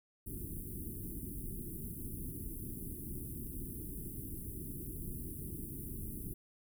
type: band-stop noise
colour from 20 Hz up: pink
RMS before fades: -43 dBFS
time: 0.26-6.34 s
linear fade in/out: 10 ms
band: 370 to 10000 Hz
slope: 48 dB/octave
effects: none